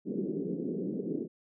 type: band-pass noise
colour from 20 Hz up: white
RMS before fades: -34 dBFS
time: 0.05-1.28 s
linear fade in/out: 50 ms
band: 160 to 420 Hz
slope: 48 dB/octave
effects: none